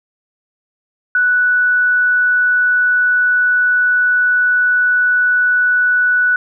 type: tone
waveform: sine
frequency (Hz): 1480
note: F#6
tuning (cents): 0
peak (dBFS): -10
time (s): 1.15-6.36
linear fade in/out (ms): 2
effects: none